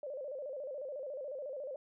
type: tone with vibrato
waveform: sine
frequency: 554.4 Hz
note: C#5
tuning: in tune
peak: -39 dBFS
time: 0.03-1.76 s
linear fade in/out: 2 ms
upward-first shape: square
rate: 14 Hz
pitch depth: 110 cents each way
effects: none